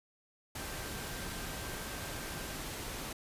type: tone in noise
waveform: sine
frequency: 1568 Hz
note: G6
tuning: in tune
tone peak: -51 dBFS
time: 0.58-2.56 s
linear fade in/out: 5 ms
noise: pink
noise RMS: -41 dBFS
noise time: 0.55-3.13 s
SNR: -13 dB
effects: resampled to 32000 Hz